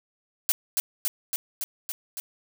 blue noise with echo, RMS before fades -22 dBFS, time 0.49-0.52 s, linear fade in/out 0 ms, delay 280 ms, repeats 6, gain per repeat -2 dB, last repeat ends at 2.2 s, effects none

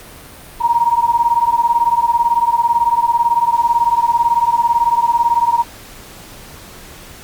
sine beating tone pair, 932.3 / 950.3 Hz, A#5 / A#5, 0 / +33 cents, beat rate 18 Hz, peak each -14 dBFS, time 0.6-5.64 s, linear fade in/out 20 ms, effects pink hiss -37 dBFS RMS until 7.23 s + Opus 48 kbps

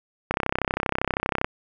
click train, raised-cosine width 0.5 ms, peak -7 dBFS, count 38, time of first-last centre 0.31-1.445 s, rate 32.6 Hz, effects none

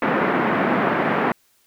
pink band-pass noise, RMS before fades -20 dBFS, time 0.02-1.32 s, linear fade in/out 2 ms, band 180 to 2000 Hz, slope 24 dB/octave, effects white hiss -61 dBFS RMS until 1.66 s

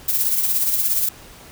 violet noise with tremolo, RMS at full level -17 dBFS, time 0.08-1.09 s, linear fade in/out 5 ms, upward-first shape triangle, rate 17 Hz, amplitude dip 55%, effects pink hiss -43 dBFS RMS until 1.51 s

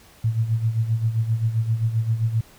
sine tone with tremolo, 112.8 Hz, A2, 44 cents sharp, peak -16 dBFS, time 0.24-2.41 s, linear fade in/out 5 ms, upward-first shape sine, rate 7.6 Hz, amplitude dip 70%, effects pink hiss -51 dBFS RMS until 2.58 s

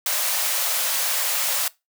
white high-pass noise, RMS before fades -23 dBFS, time 0.06-1.68 s, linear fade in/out 2 ms, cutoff 500 Hz, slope 96 dB/octave, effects noise-tail reverb RT60 0.2 s tail -20 dB re dry

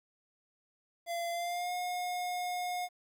square tone with pitch glide, 684 to 718.4 Hz, F5 to F5, -36 to +49 cents, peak -34 dBFS, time 1.06-2.89 s, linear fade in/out 50 ms, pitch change +85 cents, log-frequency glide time 1.31-1.73 s, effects 11-bit

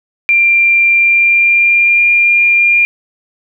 sine tone with pitch glide, 2376 to 2401 Hz, D7 to D7, +20 to +38 cents, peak -6 dBFS, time 0.29-2.85 s, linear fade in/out 0 ms, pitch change +18 cents, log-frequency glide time 0.93-2.11 s, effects 8-bit

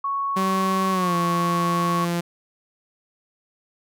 sine tone, 1108.7 Hz, C#6, in tune, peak -22 dBFS, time 0.04-2.05 s, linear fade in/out 5 ms
sawtooth tone with pitch glide, 191 to 172.14 Hz, G3 to F3, -45 to -25 cents, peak -18 dBFS, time 0.36-2.21 s, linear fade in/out 10 ms, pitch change -180 cents, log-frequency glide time 0.91-1.15 s
effects none

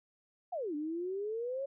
sine exponential two-way sweep, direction down then up, 763 to 290 to 561 Hz, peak -34 dBFS, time 0.52-1.66 s, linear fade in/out 10 ms, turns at 0.75 s, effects none

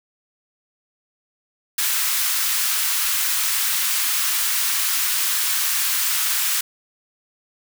white high-pass noise, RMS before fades -21 dBFS, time 1.78-6.61 s, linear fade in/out 5 ms, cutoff 1100 Hz, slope 24 dB/octave, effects none

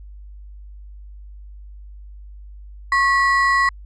triangle ring-modulated tone, 1517 Hz, F#6, 43 cents sharp, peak -9 dBFS, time 2.92-3.69 s, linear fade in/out 2 ms, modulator 424 Hz, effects added 50 Hz sine -36 dBFS peak until 3.85 s + resampled to 22050 Hz

